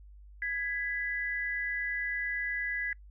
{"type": "tone pair together", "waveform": "sine", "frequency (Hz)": [1661.2, 1989.9], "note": ["G#6", "B6"], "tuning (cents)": [0, 13], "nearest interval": "minor third", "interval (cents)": 313, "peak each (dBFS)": [-34, -33], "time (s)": [0.42, 2.93], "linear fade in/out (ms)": 2, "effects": ["noise-tail reverb RT60 0.1 s tail -25 dB re dry", "added 50 Hz sine -49 dBFS peak until 3.1 s"]}